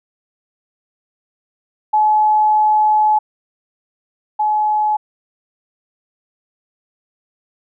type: tone pair in turn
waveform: sine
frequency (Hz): 854 / 850.1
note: G#5 / G#5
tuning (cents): +48 / +40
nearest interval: unison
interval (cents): 8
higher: first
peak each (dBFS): -10 / -13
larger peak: first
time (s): 1.93-3.19 / 4.39-4.97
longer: first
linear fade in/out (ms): 10
effects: none